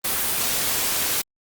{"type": "noise", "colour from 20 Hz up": "white", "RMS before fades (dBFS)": -23, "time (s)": [0.04, 1.22], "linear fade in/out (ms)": 10, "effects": ["Opus 32 kbps"]}